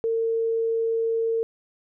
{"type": "tone", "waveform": "sine", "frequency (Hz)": 454.3, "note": "A#4", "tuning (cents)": -45, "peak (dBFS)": -21, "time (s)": [0.04, 1.43], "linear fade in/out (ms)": 0, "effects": []}